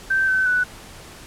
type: tone with pitch steps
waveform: sine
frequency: 1556 / 1528 / 1486 Hz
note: G6 / G6 / F#6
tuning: -13 / -45 / +7 cents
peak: -16 dBFS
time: 0.1-0.64 s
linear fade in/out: 10 ms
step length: 180 ms
effects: pink hiss -41 dBFS RMS until 1.26 s + low-pass 11000 Hz 12 dB/octave